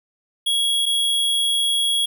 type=tone pair in turn; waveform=square; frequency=3322 / 3322 Hz; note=G#7 / G#7; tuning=0 / 0 cents; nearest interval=unison; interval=0 cents; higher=neither; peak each=-18 dBFS; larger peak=neither; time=0.46-0.86 / 0.86-2.06 s; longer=second; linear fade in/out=10 ms; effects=none